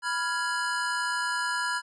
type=chord; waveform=square; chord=F diminished; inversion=second; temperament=equal with one note detuned; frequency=987.8 / 1396.9 / 1666 Hz; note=Cb6 / F6 / Ab6; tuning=0 / 0 / +5 cents; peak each=-32 dBFS; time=0.02-1.82 s; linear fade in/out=50 ms; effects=resampled to 24000 Hz